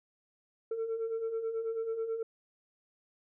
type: beating tone pair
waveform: sine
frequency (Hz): 443.8 / 453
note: A4 / A#4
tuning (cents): +15 / -50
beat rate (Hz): 9.2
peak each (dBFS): -38 / -31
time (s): 0.71-2.23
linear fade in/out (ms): 5
effects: tanh soft clip ceiling -29 dBFS